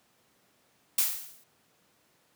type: noise with exponential decay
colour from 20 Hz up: blue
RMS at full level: -22 dBFS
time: 0.98-1.44 s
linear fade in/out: 5 ms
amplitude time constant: 100 ms
effects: pink hiss -67 dBFS RMS until 2.35 s + high-pass 150 Hz 12 dB/octave